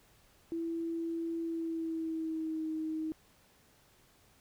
sine tone with pitch glide, 331.8 to 315.4 Hz, E4 to D#4, +11 to +24 cents, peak -33 dBFS, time 0.52-3.12 s, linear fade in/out 0 ms, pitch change -87 cents, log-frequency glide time 1.41-2.69 s, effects pink hiss -65 dBFS RMS until 4.4 s

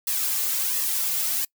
blue noise with flanger, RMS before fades -25 dBFS, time 0.07-1.45 s, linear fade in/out 5 ms, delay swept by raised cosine 1.3 to 3.1 ms, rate 1.4 Hz, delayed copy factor -0.8, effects noise-tail reverb RT60 0.1 s tail -25 dB re dry

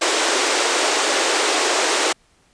pink band-pass noise, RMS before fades -19 dBFS, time 0.01-2.13 s, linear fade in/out 10 ms, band 320 to 8900 Hz, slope 48 dB/octave, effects pink hiss -58 dBFS RMS until 2.53 s + resampled to 22050 Hz

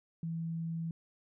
sine tone, 164.81 Hz, E3, in tune, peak -34 dBFS, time 0.23-0.91 s, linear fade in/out 2 ms, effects none

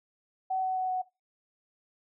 sine tone with pitch steps, 755 / 750.2 / 745.5 / 740.7 Hz, F#5 / F#5 / F#5 / F#5, +35 / +24 / +13 / +2 cents, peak -27 dBFS, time 0.5-1.02 s, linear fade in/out 10 ms, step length 130 ms, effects noise-tail reverb RT60 0.2 s tail -17 dB re dry

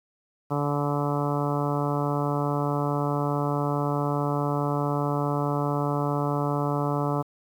harmonic tone, 144.7 Hz, D3, 25 cents flat, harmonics 1 / 2 / 3 / 4 / 5 / 6 / 7 / 8 / 9, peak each -27 / -30 / -32 / -33 / -34 / -35 / -35 / -36 / -37 dBFS, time 0.5-7.23 s, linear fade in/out 20 ms, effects 9-bit

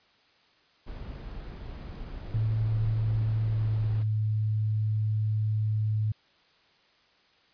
brown noise, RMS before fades -39 dBFS, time 0.86-4.04 s, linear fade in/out 20 ms
sine tone with pitch glide, 109.9 to 107.58 Hz, A2 to A2, -2 to -39 cents, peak -24 dBFS, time 2.34-6.12 s, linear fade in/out 5 ms, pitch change -37 cents, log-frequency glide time 3.36-4.16 s
effects white hiss -63 dBFS RMS until 7.53 s + resampled to 11025 Hz

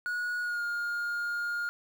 triangle tone with pitch glide, 1457 to 1418 Hz, F#6 to F6, -27 to +26 cents, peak -28 dBFS, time 0.06-1.69 s, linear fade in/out 0 ms, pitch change -47 cents, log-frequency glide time 0.41-0.63 s, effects 9-bit

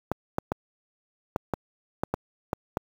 clicks, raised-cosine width 1 ms, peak -11 dBFS, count 9, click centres 0.116 / 0.384 / 0.519 / 1.361 / 1.537 / 2.035 / 2.14 / 2.531 / 2.771 s, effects high-pass 60 Hz 12 dB/octave + 7-bit

